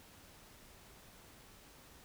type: silence
effects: pink hiss -59 dBFS RMS until 2.04 s